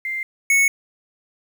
sine / square tone pair in turn, 2093 / 2209 Hz, C7 / C#7, 0 / -7 cents, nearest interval minor second, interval 93 cents, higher second, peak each -23 / -14 dBFS, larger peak second, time 0.05-0.23 / 0.5-0.68 s, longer neither, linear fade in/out 2 ms, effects 8-bit

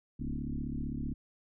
sine tone with frequency modulation, 140 Hz, C#3, 18 cents sharp, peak -33 dBFS, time 0.19-1.14 s, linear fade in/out 10 ms, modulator 35.5 Hz, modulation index 4.1, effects none

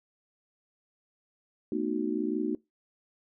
sine chord, B dominant seventh, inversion third, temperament just, 222.2 / 246.9 / 308.7 / 370.4 Hz, A3 / B3 / D#4 / F#4, +17 / 0 / -14 / +2 cents, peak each -34 / -35 / -31 / -33 dBFS, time 1.72-2.55 s, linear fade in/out 2 ms, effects noise-tail reverb RT60 0.2 s tail -23 dB re dry

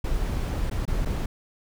brown noise with dropouts, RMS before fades -26 dBFS, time 0.04-1.26 s, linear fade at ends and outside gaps 5 ms, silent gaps 0.699-0.711 / 0.854-0.877 / 1.051-1.056 s, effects none

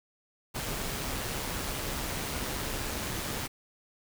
pink noise with amplitude modulation, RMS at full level -33 dBFS, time 0.54-3.48 s, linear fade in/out 20 ms, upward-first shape sine, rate 138 Hz, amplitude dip 30%, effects none

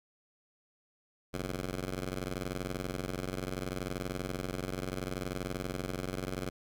10% pulse ring-modulated tone, 92.5 Hz, F#2, in tune, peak -24 dBFS, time 1.33-6.5 s, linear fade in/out 10 ms, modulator 35.9 Hz, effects none

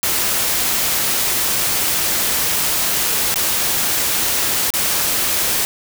white noise with dropouts, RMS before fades -18 dBFS, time 0.03-5.65 s, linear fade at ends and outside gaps 0 ms, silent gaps 3.342-3.358 / 4.704-4.738 s, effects none

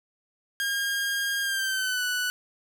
sawtooth tone with pitch glide, 1618 to 1483.7 Hz, G#6 to F#6, -46 to +4 cents, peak -22 dBFS, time 0.6-2.3 s, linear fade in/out 0 ms, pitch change -150 cents, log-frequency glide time 1.42-2.03 s, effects none

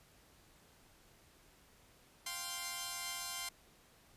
5% pulse chord, F suspended second, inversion none, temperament equal, 698.5 / 784 / 1046.5 Hz, F5 / G5 / C6, 0 / 0 / 0 cents, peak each -36 / -36 / -30 dBFS, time 2.26-3.49 s, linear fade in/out 5 ms, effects pink hiss -65 dBFS RMS until 4.16 s + resampled to 32000 Hz

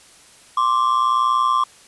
triangle ring-modulated tone, 1108.7 Hz, C#6, in tune, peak -10 dBFS, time 0.57-1.64 s, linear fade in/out 5 ms, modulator 60.4 Hz, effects white hiss -48 dBFS RMS until 1.87 s + resampled to 24000 Hz

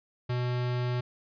square tone, 123.47 Hz, B2, in tune, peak -28 dBFS, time 0.29-1.01 s, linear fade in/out 10 ms, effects resampled to 11025 Hz

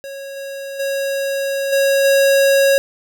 square tone with level steps, 550 Hz, C#5, 14 cents flat, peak -29 / -27 / -19 / -13 / -11 dBFS, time 0.04-2.78 s, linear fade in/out 0 ms, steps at 0.36 / 0.79 / 1.72 / 2.04 s, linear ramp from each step 10 ms, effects none

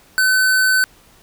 square tone, 1518 Hz, F#6, 44 cents sharp, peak -13 dBFS, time 0.18-0.84 s, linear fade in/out 0 ms, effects pink hiss -50 dBFS RMS until 1.22 s

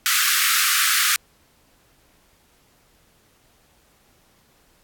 pink high-pass noise, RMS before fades -19 dBFS, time 0.06-1.16 s, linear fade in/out 0 ms, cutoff 1200 Hz, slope 96 dB/octave, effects pink hiss -59 dBFS RMS until 4.83 s + AAC 64 kbps

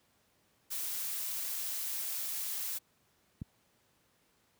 blue noise, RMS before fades -37 dBFS, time 0.7-2.79 s, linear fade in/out 20 ms
click, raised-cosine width 5 ms, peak -25 dBFS, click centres 3.418 s
effects pink hiss -71 dBFS RMS until 4.59 s + high-pass 80 Hz 12 dB/octave

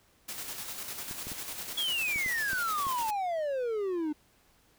white noise with tremolo, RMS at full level -38 dBFS, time 0.28-3.11 s, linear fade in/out 10 ms, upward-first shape square, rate 10 Hz, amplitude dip 40%
clicks, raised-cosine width 3 ms, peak -30 dBFS, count 7, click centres 1.111 / 1.27 / 1.318 / 2.16 / 2.262 / 2.532 / 2.868 s
triangle exponential sweep, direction down, 3400 to 293.7 Hz, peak -27 dBFS, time 1.77-4.13 s, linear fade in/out 10 ms
effects pink hiss -65 dBFS RMS until 4.78 s

